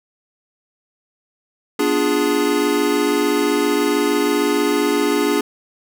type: chord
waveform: square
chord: B diminished seventh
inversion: none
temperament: equal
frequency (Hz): 246.9 / 293.7 / 349.2 / 415.3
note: B3 / D4 / F4 / Ab4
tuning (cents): 0 / 0 / 0 / 0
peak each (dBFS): -26 / -20 / -24 / -20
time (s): 1.79-5.41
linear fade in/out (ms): 5
effects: none